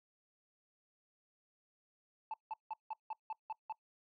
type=tone bursts; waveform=sine; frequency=878 Hz; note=A5; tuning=4 cents flat; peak=-35 dBFS; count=8; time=2.31-3.724 s; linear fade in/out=2 ms; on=28 ms; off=170 ms; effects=noise-tail reverb RT60 0.1 s tail -23 dB re dry + tanh soft clip ceiling -37 dBFS